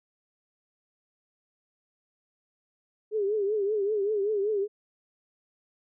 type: tone with vibrato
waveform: sine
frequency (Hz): 412.8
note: G#4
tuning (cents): -10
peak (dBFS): -24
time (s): 3.11-4.68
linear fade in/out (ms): 50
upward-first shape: triangle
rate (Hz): 5.2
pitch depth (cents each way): 120
effects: none